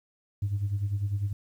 sine tone with tremolo, 100.8 Hz, G2, 49 cents sharp, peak -22 dBFS, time 0.42-1.33 s, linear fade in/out 5 ms, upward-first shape sine, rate 10 Hz, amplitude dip 70%, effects tanh soft clip ceiling -22 dBFS + 10-bit

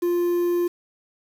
triangle tone with quantisation, 349.2 Hz, F4, in tune, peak -17 dBFS, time 0.02-0.68 s, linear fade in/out 10 ms, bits 7, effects none

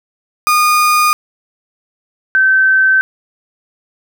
35% pulse / sine tone pair in turn, 1224 / 1542.1 Hz, D#6 / G6, -29 / -29 cents, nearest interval major third, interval 400 cents, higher second, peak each -7 dBFS, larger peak neither, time 0.47-1.13 / 2.35-3.01 s, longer neither, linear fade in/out 0 ms, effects none

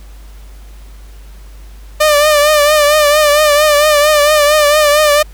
sawtooth tone with vibrato, 597 Hz, D5, 28 cents sharp, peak -3 dBFS, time 2-5.23 s, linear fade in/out 10 ms, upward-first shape triangle, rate 4.4 Hz, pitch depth 66 cents each way, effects added 50 Hz sine -31 dBFS peak until 5.33 s + pink hiss -45 dBFS RMS until 5.33 s

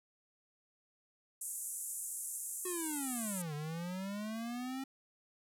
pink band-pass noise, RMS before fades -42 dBFS, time 1.41-3.42 s, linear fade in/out 5 ms, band 7400 to 12000 Hz, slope 48 dB/octave
square linear two-way sweep, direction down then up, 370 to 145.3 to 270.2 Hz, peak -39 dBFS, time 2.65-4.84 s, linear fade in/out 5 ms, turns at 3.54 s
effects none

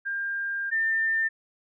sine tone pair in turn, 1600 / 1796.9 Hz, G6 / A6, +35 / +36 cents, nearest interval major second, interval 201 cents, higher second, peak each -27 / -22 dBFS, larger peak second, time 0.05-0.71 / 0.71-1.29 s, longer first, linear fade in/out 20 ms, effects none

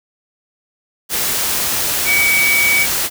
sine tone in noise, 2270 Hz, C#7, 41 cents sharp, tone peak -12 dBFS, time 2.05-2.87 s, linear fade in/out 50 ms, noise white, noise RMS -18 dBFS, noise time 1.09-3.1 s, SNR +3 dB, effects none

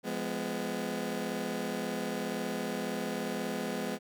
20% pulse chord, F diminished, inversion none, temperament just, 174.61 / 209.5 / 251.4 Hz, F3 / Ab3 / Cb4, 0 / +15 / +31 cents, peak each -35 / -31 / -32 dBFS, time 0.03-3.99 s, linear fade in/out 50 ms, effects none

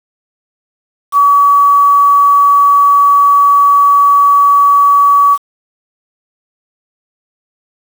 sine tone with quantisation, 1138 Hz, C#6, 45 cents sharp, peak -4 dBFS, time 1.12-5.38 s, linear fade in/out 50 ms, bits 5, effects none

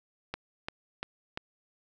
click train, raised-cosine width 0.3 ms, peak -18 dBFS, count 4, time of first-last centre 0.34-1.374 s, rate 2.9 Hz, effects none

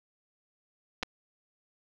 clicks, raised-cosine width 0.2 ms, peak -14 dBFS, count 2, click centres 1.028 / 1.032 s, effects low-pass 5000 Hz 12 dB/octave + 8-bit

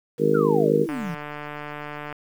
harmonic tone, 51.91 Hz, G#1, in tune, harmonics 3 / 4 / 5 / 6 / 7 / 8 / 9, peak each -26 / -27 / -28 / -26 / -28 / -23 / -20 dBFS, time 0.18-0.87 s, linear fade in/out 50 ms
sine exponential sweep, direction down, 1480 to 151.8 Hz, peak -27 dBFS, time 0.34-1.15 s, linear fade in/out 10 ms
click train, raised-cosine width 0.5 ms, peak -19 dBFS, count 184, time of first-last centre 0.89-2.126 s, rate 148 Hz
effects 8-bit

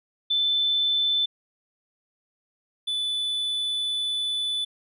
sine / triangle tone pair in turn, 3523 / 3485 Hz, A7 / A7, +1 / -17 cents, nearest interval unison, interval 18 cents, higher first, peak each -20 / -23 dBFS, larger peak first, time 0.3-1.26 / 2.87-4.65 s, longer second, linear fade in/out 10 ms, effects resampled to 32000 Hz

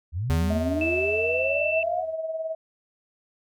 sine linear sweep, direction up, 72.7 to 740 Hz, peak -25 dBFS, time 0.12-2.05 s, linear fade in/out 50 ms
square tone with exponential decay, 82.41 Hz, E2, in tune, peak -21 dBFS, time 0.3-2.14 s, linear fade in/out 0 ms, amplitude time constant 400 ms
sine tone with tremolo, 643 Hz, E5, 43 cents flat, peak -25 dBFS, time 0.5-2.55 s, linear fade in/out 5 ms, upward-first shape sine, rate 19 Hz, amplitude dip 55%
sine tone with pitch glide, 2637 to 2665 Hz, E7 to E7, 0 to +18 cents, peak -25 dBFS, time 0.81-1.83 s, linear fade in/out 2 ms, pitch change +18 cents, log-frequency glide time 0.97-1.34 s
effects none

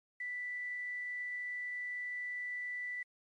sine tone with quantisation, 1975.5 Hz, B6, in tune, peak -37 dBFS, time 0.2-3.03 s, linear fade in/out 5 ms, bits 11, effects MP3 48 kbps

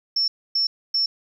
sine tone bursts, 5400 Hz, E8, 41 cents sharp, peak -18 dBFS, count 3, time 0.16-1.06 s, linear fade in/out 5 ms, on 120 ms, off 270 ms, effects 9-bit

